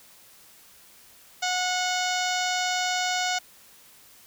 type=harmonic tone with a mistuned harmonic; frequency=730 Hz; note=F#5; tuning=24 cents flat; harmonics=1 / 2 / 3 / 4 / 5 / 6 / 7 / 8 / 9 / 10; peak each=-28 / -31 / -33 / -34 / -35 / -36 / -36 / -37 / -38 / -38 dBFS; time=1.42-3.39 s; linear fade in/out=10 ms; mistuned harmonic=4; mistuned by=+20 cents; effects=white hiss -53 dBFS RMS until 4.26 s